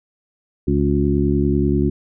harmonic tone with a mistuned harmonic, 70.3 Hz, C#2, 25 cents sharp, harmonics 1 / 2 / 3 / 4 / 5, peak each -21 / -21 / -21 / -21 / -21 dBFS, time 0.67-1.9 s, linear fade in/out 10 ms, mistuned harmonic 5, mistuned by +38 cents, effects none

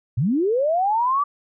sine linear sweep, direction up, 100.4 to 1174.7 Hz, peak -17 dBFS, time 0.17-1.24 s, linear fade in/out 10 ms, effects none

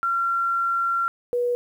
sine tone pair in turn, 1370 / 485.8 Hz, F6 / B4, -34 / -29 cents, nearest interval octave + tritone, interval 1795 cents, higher first, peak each -20 dBFS, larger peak neither, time 0.03-1.08 / 1.33-1.55 s, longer first, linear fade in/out 0 ms, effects 9-bit

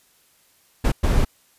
brown noise bursts at uneven times, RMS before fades -17 dBFS, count 2, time 0.84-0.92 / 1.03-1.25 s, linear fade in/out 10 ms, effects white hiss -59 dBFS RMS until 1.58 s + resampled to 32000 Hz

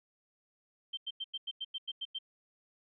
sine tone bursts, 3136 Hz, G7, in tune, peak -35 dBFS, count 10, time 0.93-2.188 s, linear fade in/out 10 ms, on 43 ms, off 92 ms, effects none

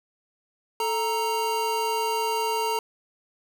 square tone pair together, 439.8 / 931.3 Hz, A4 / A#5, -1 / -2 cents, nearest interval octave + minor second, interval 1299 cents, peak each -29 / -26 dBFS, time 0.8-2.79 s, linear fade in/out 2 ms, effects none

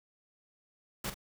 pink noise with echo, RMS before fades -36 dBFS, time 1.04-1.1 s, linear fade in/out 5 ms, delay 43 ms, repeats 1, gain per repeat -10 dB, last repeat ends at 1.143 s, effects none

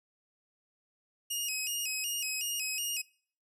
15% pulse tone with vibrato, 2693 Hz, E7, 36 cents sharp, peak -25 dBFS, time 1.3-3.02 s, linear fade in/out 10 ms, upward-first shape square, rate 2.7 Hz, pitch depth 99 cents each way, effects noise-tail reverb RT60 0.5 s tail -23 dB re dry

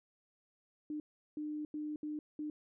sine tone bursts at uneven times, 301.5 Hz, D4, 46 cents sharp, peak -37 dBFS, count 5, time 0.9-1 / 1.37-1.65 / 1.74-1.96 / 2.03-2.19 / 2.39-2.5 s, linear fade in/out 2 ms, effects none

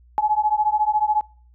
sine beating tone pair, 843 / 857 Hz, G#5 / A5, +26 / -46 cents, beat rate 14 Hz, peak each -20 dBFS, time 0.18-1.21 s, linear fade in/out 0 ms, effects noise-tail reverb RT60 0.5 s tail -26 dB re dry + added 60 Hz sine -49 dBFS peak until 1.54 s

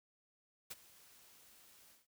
white noise with ADSR envelope, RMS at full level -44 dBFS, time 0.7-2.07 s, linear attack 12 ms, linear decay 30 ms, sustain -19 dB, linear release 170 ms, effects none

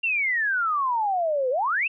sine exponential two-way sweep, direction down then up, 2794 to 491.8 to 2794 Hz, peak -21 dBFS, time 0.03-1.88 s, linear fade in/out 10 ms, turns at 1.5 s, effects none

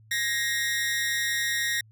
sawtooth tone with amplitude modulation, 1874 Hz, A#6, 9 cents sharp, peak -18 dBFS, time 0.11-1.81 s, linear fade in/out 5 ms, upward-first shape sine, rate 230 Hz, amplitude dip 75%, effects added 109 Hz sine -52 dBFS peak until 1.91 s

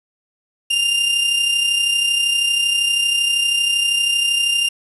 40% pulse tone with amplitude modulation, 2799 Hz, F7, 3 cents sharp, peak -12 dBFS, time 0.7-4.69 s, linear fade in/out 10 ms, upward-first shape sine, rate 32.7 Hz, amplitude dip 45%, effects resampled to 32000 Hz + 7-bit

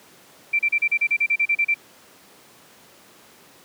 sine tone bursts, 2349 Hz, D7, in tune, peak -16 dBFS, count 13, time 0.53-1.744 s, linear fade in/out 10 ms, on 62 ms, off 34 ms, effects pink hiss -50 dBFS RMS until 3.64 s + high-pass 200 Hz 12 dB/octave

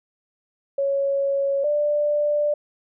sine tone pair in turn, 554.4 / 590.6 Hz, C#5 / D5, 0 / +10 cents, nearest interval minor second, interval 110 cents, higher second, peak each -19 / -18 dBFS, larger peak second, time 0.78-1.64 / 1.64-2.54 s, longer second, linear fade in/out 5 ms, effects none

